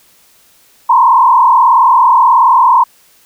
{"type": "tone with frequency modulation", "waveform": "sine", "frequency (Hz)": 987.8, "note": "B5", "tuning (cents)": 0, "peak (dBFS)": -4, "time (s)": [0.89, 2.84], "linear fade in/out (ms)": 10, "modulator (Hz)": 38.5, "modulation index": 2, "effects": ["white hiss -48 dBFS RMS until 3.25 s"]}